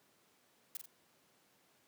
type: noise with echo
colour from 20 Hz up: blue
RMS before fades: -41 dBFS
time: 0.75-0.77 s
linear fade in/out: 2 ms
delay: 44 ms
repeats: 2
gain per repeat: -6 dB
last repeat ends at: 0.858 s
effects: pink hiss -70 dBFS RMS until 1.87 s + high-pass 200 Hz 12 dB/octave